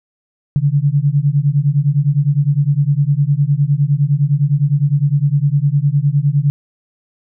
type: beating tone pair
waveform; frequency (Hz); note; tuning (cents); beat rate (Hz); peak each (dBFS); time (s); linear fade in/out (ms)
sine; 138.59 / 148.39; C#3 / D3; 0 / +18; 9.8; -14; 0.56-6.5; 0
effects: none